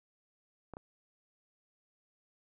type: clicks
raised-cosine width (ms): 1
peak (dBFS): -30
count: 2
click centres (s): 0.737 / 0.769
effects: none